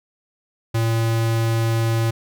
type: tone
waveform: square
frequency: 113.9 Hz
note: A#2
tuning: 40 cents flat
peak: -18 dBFS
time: 0.74-2.11 s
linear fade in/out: 10 ms
effects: none